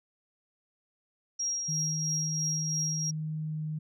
sine tone with tremolo, 5630 Hz, F8, 13 cents sharp, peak -27 dBFS, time 1.39-3.11 s, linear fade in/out 10 ms, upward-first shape triangle, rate 3 Hz, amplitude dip 45%
sine tone with pitch glide, 155.56 to 154.57 Hz, D#3 to D#3, 0 to -11 cents, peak -31 dBFS, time 1.68-3.79 s, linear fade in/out 10 ms, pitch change -11 cents, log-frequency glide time 3.39-3.63 s
effects tanh soft clip ceiling -20 dBFS

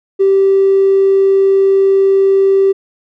triangle tone with tanh clipping, 389.3 Hz, G4, 12 cents flat, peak -6 dBFS, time 0.19-2.73 s, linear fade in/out 20 ms, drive 1 dB, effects none

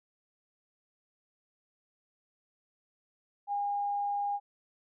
sine tone, 812 Hz, G#5, 39 cents flat, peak -29 dBFS, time 3.47-4.4 s, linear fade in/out 50 ms, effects none

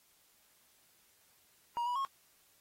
triangle tone with pitch steps, 949 / 977 / 1088 Hz, A#5 / B5 / C#6, +31 / -19 / -33 cents, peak -30 dBFS, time 1.77-2.049 s, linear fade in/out 0 ms, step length 93 ms, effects white hiss -68 dBFS RMS until 2.6 s + AAC 48 kbps

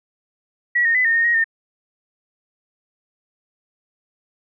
sine tone with pitch steps, 1929 / 1844 / 2007 / 1831 / 1844 / 1884 / 1818 Hz, B6 / A#6 / B6 / A#6 / A#6 / A#6 / A#6, -41 / -19 / +27 / -32 / -19 / +18 / -44 cents, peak -14 dBFS, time 0.75-1.443 s, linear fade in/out 10 ms, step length 99 ms, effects none

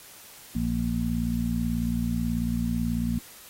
harmonic tone, 58.27 Hz, A#1, in tune, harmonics 1 / 2 / 3 / 4, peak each -31 / -33 / -30 / -27 dBFS, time 0.55-3.19 s, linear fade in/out 5 ms, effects white hiss -48 dBFS RMS until 3.49 s + AAC 48 kbps

